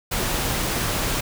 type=noise; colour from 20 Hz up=pink; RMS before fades=-24 dBFS; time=0.11-1.21 s; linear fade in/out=10 ms; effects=none